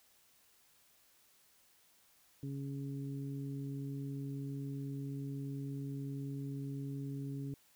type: harmonic tone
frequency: 138.59 Hz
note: C#3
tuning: in tune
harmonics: 1 / 2 / 3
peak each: -40 / -43 / -53 dBFS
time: 2.43-7.54 s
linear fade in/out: 2 ms
effects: white hiss -68 dBFS RMS until 7.75 s